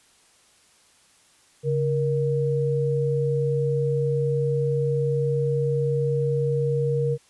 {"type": "tone pair together", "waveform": "sine", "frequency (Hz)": [139.9, 470.6], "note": ["C#3", "A#4"], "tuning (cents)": [16, 16], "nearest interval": "octave + major sixth", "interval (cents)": 2100, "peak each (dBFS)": -23, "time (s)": [1.63, 7.18], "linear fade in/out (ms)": 50, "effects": ["white hiss -58 dBFS RMS until 7.29 s", "resampled to 24000 Hz"]}